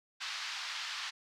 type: band-pass noise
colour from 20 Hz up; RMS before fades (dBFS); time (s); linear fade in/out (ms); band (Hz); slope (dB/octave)
white; -40; 0.2-1.11; 20; 1000 to 4900; 24
effects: none